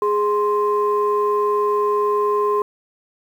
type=tone pair together; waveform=sine; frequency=415.3 / 1046.5 Hz; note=G#4 / C6; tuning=0 / 0 cents; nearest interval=octave + major third; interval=1600 cents; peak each=-17 / -19 dBFS; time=0.02-2.62 s; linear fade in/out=2 ms; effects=tanh soft clip ceiling -8 dBFS + 8-bit